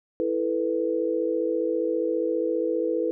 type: chord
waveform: sine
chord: E suspended fourth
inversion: none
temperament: just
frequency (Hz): 329.6 / 439.5 / 494.4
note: E4 / A4 / B4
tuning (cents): 0 / -2 / +2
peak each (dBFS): -27 / -28 / -26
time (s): 0.2-3.11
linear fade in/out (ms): 0
effects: none